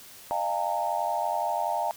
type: tone cluster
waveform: sine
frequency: 608 / 697 / 822 / 914 Hz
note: D#5 / F5 / G#5 / A#5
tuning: -40 / -4 / -18 / -34 cents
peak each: -33 / -30 / -31 / -30 dBFS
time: 0.31-1.91 s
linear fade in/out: 0 ms
effects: white hiss -48 dBFS RMS until 1.96 s